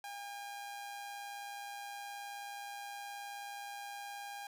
sawtooth tone with amplitude modulation, 808 Hz, G#5, 48 cents flat, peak -38 dBFS, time 0.04-4.47 s, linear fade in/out 2 ms, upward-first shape sine, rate 119 Hz, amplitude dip 35%, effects none

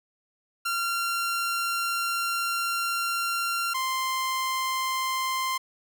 sawtooth tone pair in turn, 1378 / 1045.5 Hz, F6 / C6, -24 / -2 cents, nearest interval perfect fourth, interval 478 cents, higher first, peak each -22 / -22 dBFS, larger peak neither, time 0.65-3.74 / 3.74-5.58 s, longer first, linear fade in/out 10 ms, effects none

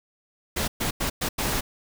pink noise bursts at uneven times, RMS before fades -26 dBFS, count 5, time 0.56-0.68 / 0.8-0.91 / 1-1.1 / 1.21-1.29 / 1.38-1.61 s, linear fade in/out 10 ms, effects none

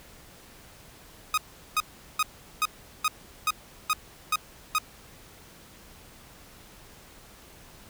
sawtooth tone bursts, 1250 Hz, D#6, 8 cents sharp, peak -18 dBFS, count 9, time 1.34-4.784 s, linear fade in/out 2 ms, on 36 ms, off 390 ms, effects pink hiss -51 dBFS RMS until 7.89 s

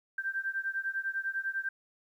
sine beating tone pair, 1568 / 1578 Hz, G6 / G6, 0 / +11 cents, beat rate 10 Hz, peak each -34 / -35 dBFS, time 0.18-1.69 s, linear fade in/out 5 ms, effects 11-bit

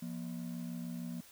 triangle ring-modulated tone, 205.6 Hz, G#3, 17 cents flat, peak -33 dBFS, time 0.02-1.21 s, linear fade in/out 5 ms, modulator 33.3 Hz, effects tanh soft clip ceiling -29 dBFS + white hiss -58 dBFS RMS until 1.31 s

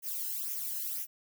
violet noise with flanger, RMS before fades -36 dBFS, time 0.02-1.07 s, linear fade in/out 50 ms, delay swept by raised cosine 0.23 to 0.88 ms, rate 2 Hz, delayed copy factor -0.65, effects none

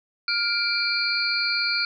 sine tone cluster, 1408 / 2351 / 4227 / 4613 Hz, F6 / D7 / C8 / D8, +14 / +1 / +17 / -32 cents, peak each -27 dBFS, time 0.28-1.85 s, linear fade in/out 2 ms, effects none

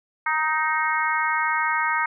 harmonic tone with a mistuned harmonic, 311.1 Hz, D#4, in tune, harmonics 3 / 4 / 5 / 6 / 7, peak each -25 / -26 / -27 / -28 / -28 dBFS, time 0.26-2.06 s, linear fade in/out 5 ms, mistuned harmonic 4, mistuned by +17 cents, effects none

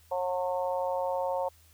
harmonic tone, 181.2 Hz, F#3, 36 cents flat, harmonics 3 / 4 / 5 / 6, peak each -30 / -35 / -33 / -44 dBFS, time 0.11-1.49 s, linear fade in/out 10 ms, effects added 80 Hz sine -59 dBFS peak until 1.73 s + white hiss -62 dBFS RMS until 1.73 s

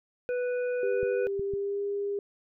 harmonic tone, 493.9 Hz, B4, in tune, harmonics 1 / 3 / 5, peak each -27 / -40 / -46 dBFS, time 0.29-1.27 s, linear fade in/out 0 ms
sine tone with pitch glide, 396.4 to 403.6 Hz, G4 to G#4, +19 to -49 cents, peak -28 dBFS, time 0.83-2.19 s, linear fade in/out 2 ms, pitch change +32 cents, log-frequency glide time 1.43-1.82 s
clicks, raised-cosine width 5 ms, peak -28 dBFS, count 3, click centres 1.031 / 1.395 / 1.537 s
effects none

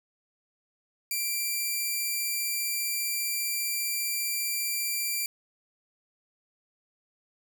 5% pulse tone, 2355 Hz, D7, 4 cents sharp, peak -18 dBFS, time 1.11-5.26 s, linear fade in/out 2 ms, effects none

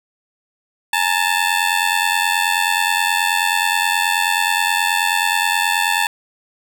15% pulse ring-modulated tone, 880 Hz, A5, in tune, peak -6 dBFS, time 0.93-6.07 s, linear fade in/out 2 ms, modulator 44.7 Hz, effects none

